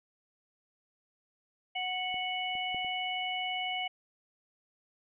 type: harmonic tone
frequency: 738 Hz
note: F#5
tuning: 5 cents flat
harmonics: 1 / 3 / 4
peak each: -36 / -36 / -36 dBFS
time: 1.75-3.88 s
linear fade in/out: 10 ms
type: clicks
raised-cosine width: 2 ms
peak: -36 / -38 / -31 / -37 dBFS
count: 4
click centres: 2.143 / 2.553 / 2.746 / 2.847 s
effects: none